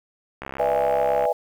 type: click train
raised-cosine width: 0.5 ms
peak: -17 dBFS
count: 57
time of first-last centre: 0.42-1.253 s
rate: 67.2 Hz
type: chord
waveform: sine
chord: E dominant seventh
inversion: second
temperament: just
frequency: 494.4 / 593.3 / 659.3 / 824.1 Hz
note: B4 / D5 / E5 / G#5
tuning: +2 / +18 / 0 / -14 cents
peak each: -24 dBFS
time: 0.59-1.33 s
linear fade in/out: 10 ms
effects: 8-bit